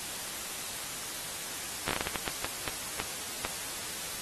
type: slowing click train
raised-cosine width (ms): 0.3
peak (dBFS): -13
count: 13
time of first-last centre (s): 1.88-3.45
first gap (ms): 12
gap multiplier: 1.39
effects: white hiss -38 dBFS RMS until 4.21 s + AAC 32 kbps